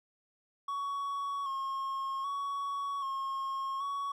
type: tone with vibrato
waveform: triangle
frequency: 1100 Hz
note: C#6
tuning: 14 cents flat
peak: -31 dBFS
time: 0.68-4.12 s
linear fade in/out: 5 ms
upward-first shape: square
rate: 0.64 Hz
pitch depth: 32 cents each way
effects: none